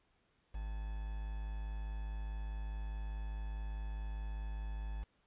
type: tone with quantisation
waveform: triangle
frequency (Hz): 52.4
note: G#1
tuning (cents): +16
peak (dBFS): -36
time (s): 0.54-5.04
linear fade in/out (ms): 10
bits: 9
effects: pink hiss -75 dBFS RMS until 5.26 s + resampled to 8000 Hz